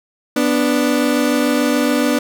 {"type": "tone pair together", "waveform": "30% pulse", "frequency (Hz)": [246.8, 293.7], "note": ["B3", "D4"], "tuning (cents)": [-1, 0], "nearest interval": "minor third", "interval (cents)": 301, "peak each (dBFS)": -14, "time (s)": [0.36, 2.19], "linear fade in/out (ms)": 5, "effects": []}